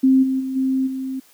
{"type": "tone with level steps", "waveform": "sine", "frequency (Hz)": 263.6, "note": "C4", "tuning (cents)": 13, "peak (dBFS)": [-10, -17, -22, -16, -23], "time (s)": [0.03, 1.2], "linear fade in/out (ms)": 10, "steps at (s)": [0.22, 0.39, 0.55, 0.86], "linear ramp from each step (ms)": 20, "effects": ["white hiss -53 dBFS RMS until 1.33 s", "high-pass 150 Hz 12 dB/octave"]}